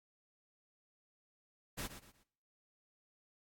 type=noise with echo; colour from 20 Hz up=pink; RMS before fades=-41 dBFS; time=1.77-1.88 s; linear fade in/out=20 ms; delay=120 ms; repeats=3; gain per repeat=-10 dB; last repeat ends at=2.24 s; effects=noise-tail reverb RT60 0.7 s tail -22 dB re dry + AAC 64 kbps